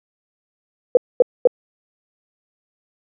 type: tone bursts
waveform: sine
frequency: 493.9 Hz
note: B4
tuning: in tune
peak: -6 dBFS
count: 3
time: 0.95-1.473 s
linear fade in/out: 2 ms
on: 21 ms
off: 230 ms
effects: none